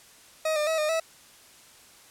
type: tone with pitch steps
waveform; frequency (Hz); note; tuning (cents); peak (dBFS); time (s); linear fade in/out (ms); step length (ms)
40% pulse; 630 / 602 / 642 / 610 / 650; D#5 / D5 / E5 / D#5 / E5; +21 / +43 / -46 / -34 / -24; -23; 0.45-1; 5; 110
effects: white hiss -53 dBFS RMS until 2.1 s + low-pass 11000 Hz 12 dB/octave